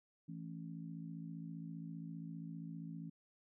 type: harmonic tone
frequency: 55.1 Hz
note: A1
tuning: 3 cents sharp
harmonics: 3 / 4 / 5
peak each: -46 / -52 / -51 dBFS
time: 0.28-3.1 s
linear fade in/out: 10 ms
effects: none

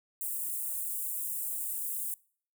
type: high-pass noise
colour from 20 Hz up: white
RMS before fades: -35 dBFS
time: 0.21-2.14 s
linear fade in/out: 0 ms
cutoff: 8100 Hz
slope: 48 dB/octave
effects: noise-tail reverb RT60 0.5 s tail -24 dB re dry

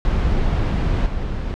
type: noise with level steps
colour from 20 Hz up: brown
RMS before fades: -18 / -24 dBFS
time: 0.05-1.54 s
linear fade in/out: 0 ms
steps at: 1.06 s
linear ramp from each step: 2 ms
effects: low-pass 4000 Hz 12 dB/octave

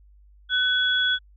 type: tone pair together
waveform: sine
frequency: 1501 / 3370 Hz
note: F#6 / G#7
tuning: +24 / +25 cents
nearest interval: octave + major second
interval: 1401 cents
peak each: -22 dBFS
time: 0.49-1.19 s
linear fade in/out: 50 ms
effects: added 50 Hz sine -50 dBFS peak until 1.36 s

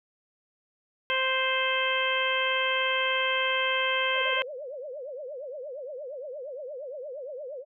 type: harmonic tone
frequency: 523.3 Hz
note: C5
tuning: in tune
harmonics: 1 / 2 / 3 / 4 / 5 / 6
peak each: -31 / -31 / -31 / -31 / -31 / -31 dBFS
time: 1.1-4.42 s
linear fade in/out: 0 ms
type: tone with vibrato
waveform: sine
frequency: 548 Hz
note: C#5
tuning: 20 cents flat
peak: -35 dBFS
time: 4.13-7.65 s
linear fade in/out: 50 ms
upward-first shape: triangle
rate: 8.6 Hz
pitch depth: 240 cents each way
effects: none

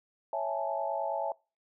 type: chord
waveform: sine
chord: A major seventh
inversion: first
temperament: equal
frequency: 554.4 / 659.3 / 830.6 / 880 Hz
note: C#5 / E5 / G#5 / A5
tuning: 0 / 0 / 0 / 0 cents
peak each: -36 / -33 / -36 / -36 dBFS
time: 0.33-1.32 s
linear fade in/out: 2 ms
effects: noise-tail reverb RT60 0.3 s tail -24 dB re dry

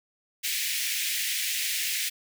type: high-pass noise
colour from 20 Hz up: pink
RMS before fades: -29 dBFS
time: 0.43-2.1 s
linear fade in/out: 20 ms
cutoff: 1900 Hz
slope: 48 dB/octave
effects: none

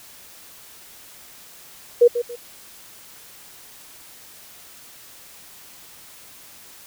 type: tone with echo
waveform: sine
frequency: 479.1 Hz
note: A#4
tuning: 47 cents sharp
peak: -8 dBFS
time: 2.01-2.08 s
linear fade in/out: 10 ms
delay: 140 ms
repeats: 2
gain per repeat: -11 dB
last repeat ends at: 2.36 s
effects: white hiss -45 dBFS RMS until 6.86 s

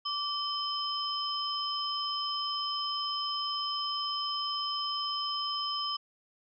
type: tone cluster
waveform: sine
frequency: 1164 / 3078 / 5120 Hz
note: D6 / G7 / D#8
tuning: -16 / -32 / +49 cents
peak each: -35 / -35 / -35 dBFS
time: 0.05-5.97 s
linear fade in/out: 10 ms
effects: none

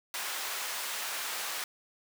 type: high-pass noise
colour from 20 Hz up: pink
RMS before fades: -36 dBFS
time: 0.14-1.64 s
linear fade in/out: 2 ms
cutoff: 1000 Hz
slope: 12 dB/octave
effects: none

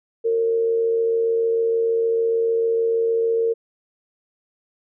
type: tone with amplitude modulation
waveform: sine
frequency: 457.6 Hz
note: A#4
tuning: 32 cents flat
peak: -15 dBFS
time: 0.24-3.54 s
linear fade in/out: 20 ms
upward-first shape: sine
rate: 86.6 Hz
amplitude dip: 40%
effects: none

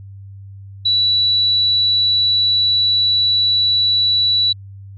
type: tone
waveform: sine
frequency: 3940 Hz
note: B7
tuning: 5 cents flat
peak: -12 dBFS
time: 0.85-4.53 s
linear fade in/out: 10 ms
effects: added 98 Hz sine -33 dBFS peak until 4.97 s

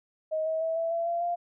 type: tone with pitch steps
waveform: sine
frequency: 629 / 639.6 / 650.4 / 661.4 / 672.6 / 684 / 695.5 Hz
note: D#5 / D#5 / E5 / E5 / E5 / F5 / F5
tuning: +19 / +48 / -23 / +6 / +35 / -36 / -7 cents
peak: -26 dBFS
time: 0.31-1.36 s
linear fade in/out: 20 ms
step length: 150 ms
effects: none

